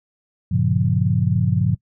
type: chord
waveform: sine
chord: G half-diminished seventh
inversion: none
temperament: just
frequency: 98 / 117.6 / 141.12 / 176.4 Hz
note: G2 / Bb2 / Db3 / F3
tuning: 0 / +16 / +31 / +18 cents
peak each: -21 dBFS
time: 0.51-1.75 s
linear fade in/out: 10 ms
effects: noise-tail reverb RT60 0.1 s tail -21 dB re dry